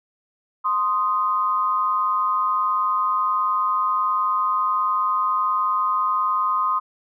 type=tone pair together; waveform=sine; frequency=1045 / 1243.6 Hz; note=C6 / D#6; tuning=-2 / -1 cents; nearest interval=minor third; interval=301 cents; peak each=-21 dBFS; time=0.64-6.8 s; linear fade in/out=20 ms; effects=none